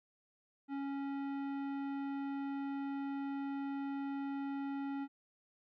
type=tone with tanh clipping; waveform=sine; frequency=277.2 Hz; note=C#4; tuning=in tune; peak=-39 dBFS; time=0.68-5.08 s; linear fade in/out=50 ms; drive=15 dB; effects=none